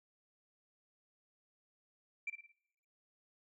sine tone with echo, 2348 Hz, D7, 1 cent flat, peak -35 dBFS, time 2.27-2.3 s, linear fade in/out 5 ms, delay 55 ms, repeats 4, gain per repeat -7 dB, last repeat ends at 2.52 s, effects noise-tail reverb RT60 1.0 s tail -26 dB re dry + tanh soft clip ceiling -32 dBFS

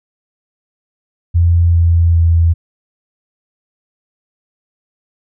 sine tone with pitch steps, 85.4 / 84.47 / 83.55 Hz, F2 / E2 / E2, -38 / +43 / +24 cents, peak -7 dBFS, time 1.34-2.54 s, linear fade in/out 20 ms, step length 400 ms, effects none

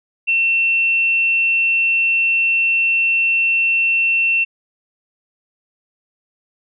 sine tone, 2700 Hz, E7, 41 cents sharp, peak -13 dBFS, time 0.27-4.45 s, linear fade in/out 20 ms, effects none

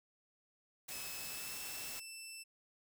white noise, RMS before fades -46 dBFS, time 0.88-2 s, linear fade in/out 10 ms
15% pulse tone with pitch glide, 2592 to 2659 Hz, E7 to E7, -30 to +14 cents, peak -40 dBFS, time 0.9-2.44 s, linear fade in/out 20 ms, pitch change +44 cents, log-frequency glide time 1.18-1.58 s
effects none

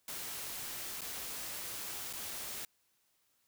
white noise with dropouts, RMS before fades -42 dBFS, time 0.08-2.65 s, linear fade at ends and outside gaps 2 ms, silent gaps 1.009-1.016 / 2.129-2.134 s, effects white hiss -75 dBFS RMS until 3.47 s

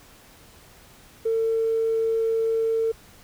triangle tone with tanh clipping, 450.5 Hz, A4, 41 cents sharp, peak -20 dBFS, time 1.25-2.92 s, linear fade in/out 10 ms, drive 4 dB, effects pink hiss -51 dBFS RMS until 3.23 s

